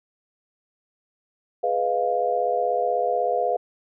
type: chord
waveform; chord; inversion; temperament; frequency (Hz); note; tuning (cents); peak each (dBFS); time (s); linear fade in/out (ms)
sine; F half-diminished seventh; first; equal with one note detuned; 417.7 / 493.9 / 622.3 / 698.5; Ab4 / Cb5 / Eb5 / F5; +10 / 0 / 0 / 0; -29 / -25 / -29 / -23; 1.63-3.57; 10
effects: none